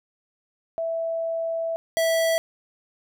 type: tone pair in turn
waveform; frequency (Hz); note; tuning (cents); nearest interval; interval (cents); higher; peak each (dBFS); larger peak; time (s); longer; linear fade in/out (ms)
sine / square; 659.3 / 655.8; E5 / E5; 0 / -9; unison; 9; first; -24 / -20; second; 0.78-1.76 / 1.97-2.38; first; 0
effects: none

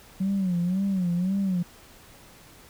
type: tone with vibrato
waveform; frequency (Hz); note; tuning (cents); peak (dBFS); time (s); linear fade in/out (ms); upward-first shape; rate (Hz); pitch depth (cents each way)
sine; 185; F#3; 0; -21; 0.2-1.63; 10; sine; 1.9; 120
effects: tanh soft clip ceiling -19 dBFS + pink hiss -51 dBFS RMS until 2.69 s

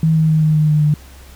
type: tone with pitch steps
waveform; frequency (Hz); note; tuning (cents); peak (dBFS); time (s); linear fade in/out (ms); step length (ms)
sine; 160 / 158.25 / 156.53 / 154.82 / 153.13 / 151.46 / 149.8; D#3 / D#3 / D#3 / D#3 / D#3 / D#3 / D3; +49 / +30 / +11 / -8 / -27 / -46 / +35; -10; 0.03-0.94; 2; 130
effects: added 66 Hz sine -38 dBFS peak until 1.35 s + pink hiss -44 dBFS RMS until 1.35 s

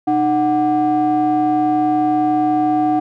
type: ring-modulated tone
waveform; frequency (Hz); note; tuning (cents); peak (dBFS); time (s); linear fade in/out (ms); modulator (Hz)
triangle; 217.3; A3; -21; -8; 0.07-3; 10; 523
effects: none

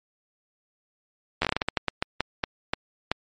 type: slowing click train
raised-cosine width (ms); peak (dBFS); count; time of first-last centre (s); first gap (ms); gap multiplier
0.3; -7; 16; 1.42-3.116; 12; 1.28
effects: MP3 48 kbps

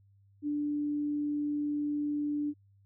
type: tone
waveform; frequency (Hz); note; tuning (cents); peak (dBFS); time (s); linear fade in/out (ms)
sine; 293.7; D4; 0; -29; 0.42-2.54; 50
effects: added 99 Hz sine -60 dBFS peak until 2.85 s

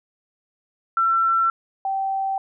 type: tone pair in turn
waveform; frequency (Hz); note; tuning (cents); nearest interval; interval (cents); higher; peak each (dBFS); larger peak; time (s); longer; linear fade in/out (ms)
sine; 1347 / 775.9; E6 / G5; +37 / -18; minor seventh; 955; first; -16 / -21; first; 0.97-1.5 / 1.85-2.38; neither; 2
effects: none

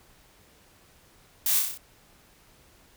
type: noise with echo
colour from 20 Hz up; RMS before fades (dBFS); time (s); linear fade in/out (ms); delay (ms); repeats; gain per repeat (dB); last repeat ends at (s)
blue; -25; 1.46-1.59; 2; 31; 6; -3; 1.776
effects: pink hiss -58 dBFS RMS until 2.96 s

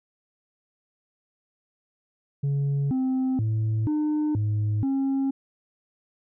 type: tone with pitch steps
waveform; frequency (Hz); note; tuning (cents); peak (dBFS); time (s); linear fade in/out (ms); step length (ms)
sine; 140.6 / 260.2 / 109.7 / 302.7 / 105.6 / 270.9; C#3 / C4 / A2 / D#4 / G#2 / C#4; +25 / -9 / -5 / -48 / +29 / -40; -19; 2.43-5.31; 10; 480
effects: tanh soft clip ceiling -21 dBFS

